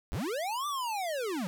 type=linear two-way sweep; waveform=square; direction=up then down; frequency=30.87 to 1196 to 165.1 Hz; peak=-32 dBFS; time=0.12-1.47 s; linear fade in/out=0 ms; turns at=0.67 s; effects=none